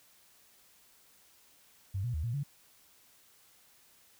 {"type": "tone with pitch steps", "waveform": "sine", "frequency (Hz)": [96.5, 121.3, 76.7, 117.5, 142.2], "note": ["G2", "B2", "D#2", "A#2", "C#3"], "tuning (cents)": [-27, -31, -24, 14, 45], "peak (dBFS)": -31, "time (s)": [1.94, 2.435], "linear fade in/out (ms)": 10, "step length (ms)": 99, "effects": ["white hiss -63 dBFS RMS until 4.19 s"]}